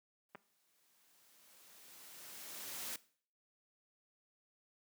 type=noise with exponential growth; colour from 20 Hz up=white; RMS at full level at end=-42 dBFS; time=0.29-2.96 s; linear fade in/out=2 ms; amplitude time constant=580 ms
type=clicks; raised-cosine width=0.5 ms; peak=-35 dBFS; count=2; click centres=0.349 / 0.354 s
effects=noise-tail reverb RT60 0.5 s tail -19 dB re dry + high-pass 150 Hz 12 dB/octave